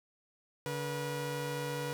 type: tone pair together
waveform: sawtooth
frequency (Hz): 143.4 / 484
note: D3 / B4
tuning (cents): -41 / -35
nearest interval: octave + major sixth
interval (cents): 2106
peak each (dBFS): -34 / -33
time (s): 0.66-1.93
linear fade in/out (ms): 0
effects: none